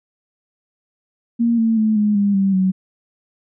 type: tone with pitch steps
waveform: sine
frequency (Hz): 233.7 / 225.3 / 217.3 / 209.5 / 202 / 194.82 / 187.86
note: A#3 / A3 / A3 / G#3 / G#3 / G3 / F#3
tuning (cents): +5 / +41 / -21 / +15 / -48 / -10 / +27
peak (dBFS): -13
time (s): 1.39-2.72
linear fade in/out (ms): 20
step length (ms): 190
effects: none